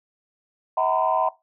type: tone cluster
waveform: sine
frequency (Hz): 641 / 752 / 938 / 1017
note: E5 / F#5 / A#5 / C6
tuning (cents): -49 / +28 / +11 / -50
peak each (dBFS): -24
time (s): 0.77-1.29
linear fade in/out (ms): 5
effects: noise-tail reverb RT60 0.2 s tail -17 dB re dry + tanh soft clip ceiling -9 dBFS